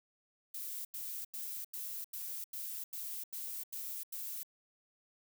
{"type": "noise bursts", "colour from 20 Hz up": "violet", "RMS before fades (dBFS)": -42, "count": 10, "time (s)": [0.54, 4.432], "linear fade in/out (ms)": 5, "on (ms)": 310, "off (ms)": 88, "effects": []}